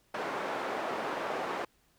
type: band-pass noise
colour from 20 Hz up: white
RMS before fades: -35 dBFS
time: 0.14-1.65 s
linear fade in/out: 5 ms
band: 330 to 1000 Hz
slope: 12 dB/octave
effects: pink hiss -69 dBFS RMS until 1.98 s